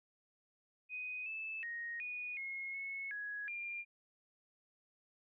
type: tone with pitch steps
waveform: sine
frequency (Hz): 2498 / 2625 / 1870 / 2465 / 2162 / 2192 / 1670 / 2396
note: D#7 / E7 / A#6 / D#7 / C#7 / C#7 / G#6 / D7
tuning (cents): +6 / -8 / +5 / -17 / -44 / -20 / +9 / +34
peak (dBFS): -40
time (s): 0.89-3.85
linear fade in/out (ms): 50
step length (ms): 370
effects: none